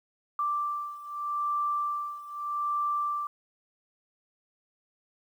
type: beating tone pair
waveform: sine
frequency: 1174.7 / 1175.51 Hz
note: D6 / D6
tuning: 0 / +1 cents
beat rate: 0.81 Hz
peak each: -30 / -33 dBFS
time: 0.39-3.27 s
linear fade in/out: 2 ms
effects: 10-bit